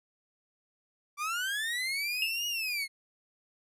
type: linear two-way sweep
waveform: 30% pulse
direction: up then down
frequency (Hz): 1153 to 2900 to 2130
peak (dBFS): -28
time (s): 1.17-2.88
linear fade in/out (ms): 50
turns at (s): 2.47
type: tone with exponential decay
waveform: sine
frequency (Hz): 2794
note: F7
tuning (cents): 0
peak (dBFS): -24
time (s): 2.22-2.4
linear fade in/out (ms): 2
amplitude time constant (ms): 38
effects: resampled to 32000 Hz